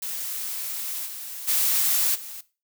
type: noise with level steps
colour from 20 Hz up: blue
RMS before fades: -31 / -36 / -22 / -38 dBFS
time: 0.02-2.41 s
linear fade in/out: 5 ms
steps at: 1.05 / 1.47 / 2.14 s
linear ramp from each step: 20 ms
effects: noise-tail reverb RT60 0.3 s tail -17 dB re dry